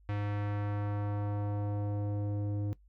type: tone with low-pass filter sweep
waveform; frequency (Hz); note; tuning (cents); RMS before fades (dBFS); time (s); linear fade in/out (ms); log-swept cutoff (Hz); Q
square; 102.8; G#2; -17; -34; 0.09-2.73; 0; 2300 to 370; 1.1
effects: noise-tail reverb RT60 0.1 s tail -18 dB re dry + added 50 Hz sine -58 dBFS peak until 2.88 s